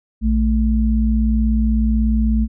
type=tone pair together; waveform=sine; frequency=58.16 / 219.6 Hz; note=A#1 / A3; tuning=-3 / -3 cents; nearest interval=octave + major seventh; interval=2300 cents; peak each=-15 / -17 dBFS; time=0.21-2.48 s; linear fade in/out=50 ms; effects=none